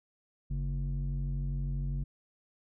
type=tone with low-pass filter; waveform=square; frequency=46.27 Hz; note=F#1; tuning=1 cent sharp; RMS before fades=-33 dBFS; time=0.5-2.04 s; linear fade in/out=10 ms; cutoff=170 Hz; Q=3.6; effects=none